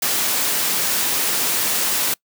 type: noise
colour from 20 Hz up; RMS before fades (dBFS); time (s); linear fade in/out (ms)
white; -20; 0.02-2.14; 5
effects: noise-tail reverb RT60 0.1 s tail -25 dB re dry + high-pass 150 Hz 12 dB/octave